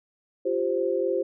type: chord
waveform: sine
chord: F suspended second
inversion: none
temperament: just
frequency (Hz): 349.2 / 392.9 / 523.8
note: F4 / G4 / C5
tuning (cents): 0 / +4 / +2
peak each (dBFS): -28 / -27 / -26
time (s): 0.45-1.23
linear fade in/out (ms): 10
effects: none